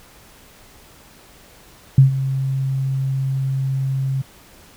sine tone with ADSR envelope, 134.2 Hz, C3, 44 cents sharp, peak -4 dBFS, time 1.98-4.22 s, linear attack 3 ms, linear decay 120 ms, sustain -14 dB, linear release 9 ms, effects pink hiss -47 dBFS RMS until 4.76 s

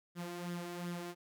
sawtooth tone with flanger, 174.61 Hz, F3, in tune, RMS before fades -42 dBFS, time 0.15-1.15 s, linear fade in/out 50 ms, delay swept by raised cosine 0.57 to 3.07 ms, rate 2.7 Hz, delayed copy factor +0.55, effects none

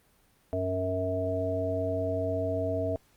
harmonic tone with a mistuned harmonic, 92.5 Hz, F#2, in tune, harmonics 1 / 3 / 5 / 7, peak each -33 / -35 / -34 / -30 dBFS, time 0.53-2.96 s, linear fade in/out 0 ms, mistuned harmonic 1, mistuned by +44 cents, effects pink hiss -65 dBFS RMS until 3.16 s + Opus 32 kbps

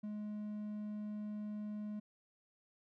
triangle tone, 210.2 Hz, G#3, 21 cents sharp, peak -38 dBFS, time 0.03-2 s, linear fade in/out 10 ms, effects none

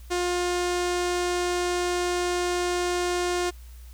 sawtooth tone with low-pass filter, 354.9 Hz, F4, 28 cents sharp, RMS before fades -26 dBFS, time 0.1-3.51 s, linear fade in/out 20 ms, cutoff 7900 Hz, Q 1.5, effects added 60 Hz sine -41 dBFS peak until 3.93 s + white hiss -56 dBFS RMS until 3.93 s

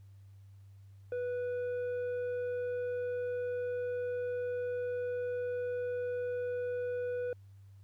sine tone with tanh clipping, 492 Hz, B4, 7 cents flat, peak -34 dBFS, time 1.12-7.33 s, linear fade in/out 2 ms, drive 6 dB, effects added 98 Hz sine -52 dBFS peak until 7.83 s + pink hiss -75 dBFS RMS until 7.83 s

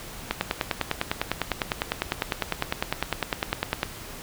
click train, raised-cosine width 0.3 ms, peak -7 dBFS, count 36, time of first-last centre 0.31-3.831 s, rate 9.94 Hz, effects pink hiss -40 dBFS RMS until 4.22 s

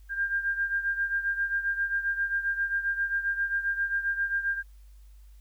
sine beating tone pair, 1598 / 1605.5 Hz, G6 / G6, +33 / +41 cents, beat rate 7.5 Hz, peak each -27 / -32 dBFS, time 0.09-4.63 s, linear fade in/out 50 ms, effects added 50 Hz sine -48 dBFS peak until 5.4 s + white hiss -68 dBFS RMS until 5.4 s

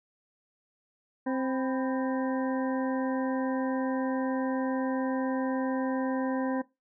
harmonic tone with a mistuned harmonic, 262.2 Hz, C4, 4 cents sharp, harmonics 1 / 2 / 3 / 4 / 6 / 7, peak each -28 / -34 / -38 / -40 / -44 / -45 dBFS, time 1.26-6.62 s, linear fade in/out 10 ms, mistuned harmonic 4, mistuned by -87 cents, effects noise-tail reverb RT60 0.2 s tail -17 dB re dry

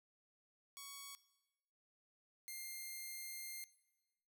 5% pulse tone pair in turn, 1117 / 2109 Hz, C#6 / C7, +13 / +13 cents, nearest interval major seventh, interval 1100 cents, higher second, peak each -38 / -36 dBFS, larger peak second, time 0.77-1.15 / 2.48-3.64 s, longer second, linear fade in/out 0 ms, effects noise-tail reverb RT60 1.0 s tail -18 dB re dry

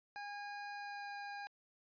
25% pulse tone with pitch glide, 817 to 811.4 Hz, G#5 to G#5, -29 to -41 cents, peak -40 dBFS, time 0.16-1.47 s, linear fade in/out 0 ms, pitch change -12 cents, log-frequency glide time 0.72-1.08 s, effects resampled to 11025 Hz

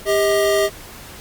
square tone pair together, 399.4 / 634 Hz, G4 / D#5, +32 / +32 cents, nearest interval minor sixth, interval 800 cents, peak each -18 / -18 dBFS, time 0.05-0.7 s, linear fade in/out 50 ms, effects pink hiss -38 dBFS RMS until 1.2 s + Opus 48 kbps

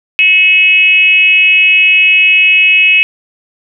sine tone with frequency modulation, 2556 Hz, D#7, 46 cents sharp, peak -4 dBFS, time 0.19-3.03 s, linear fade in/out 0 ms, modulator 362 Hz, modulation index 0.57, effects none

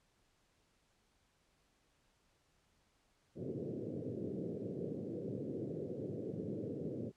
white band-pass noise, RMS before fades -42 dBFS, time 3.35-7.12 s, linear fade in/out 50 ms, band 100 to 490 Hz, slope 48 dB/octave, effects pink hiss -75 dBFS RMS until 7.16 s + low-pass 9000 Hz 12 dB/octave

